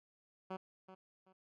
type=tone with echo; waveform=10% pulse; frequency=188.1 Hz; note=F#3; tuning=29 cents sharp; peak=-32 dBFS; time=0.5-0.57 s; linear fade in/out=10 ms; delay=380 ms; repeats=2; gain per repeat=-12 dB; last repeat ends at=1.33 s; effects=low-pass 2000 Hz 12 dB/octave